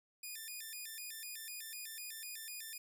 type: tone with vibrato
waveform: 5% pulse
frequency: 2093 Hz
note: C7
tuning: in tune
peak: -35 dBFS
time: 0.23-2.78 s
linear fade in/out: 5 ms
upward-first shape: square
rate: 4 Hz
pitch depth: 280 cents each way
effects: none